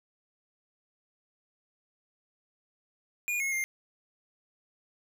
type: tone with pitch steps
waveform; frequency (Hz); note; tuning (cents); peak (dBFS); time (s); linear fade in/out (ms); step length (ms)
square; 2436 / 2171 / 2112; D#7 / C#7 / C7; -37 / -37 / +16; -29; 3.28-3.64; 0; 120
effects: none